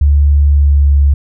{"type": "tone with pitch glide", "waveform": "sine", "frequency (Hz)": [72, 70.76], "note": ["D2", "C#2"], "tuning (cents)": [-34, 36], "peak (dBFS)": -5, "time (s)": [0.01, 1.14], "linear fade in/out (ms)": 5, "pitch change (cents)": -30, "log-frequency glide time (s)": [0.46, 0.95], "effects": []}